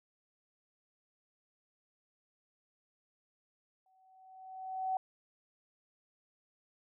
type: tone with exponential growth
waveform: sine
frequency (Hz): 755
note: F#5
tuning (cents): +35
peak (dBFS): -29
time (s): 3.86-4.97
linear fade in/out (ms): 2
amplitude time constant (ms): 240
effects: none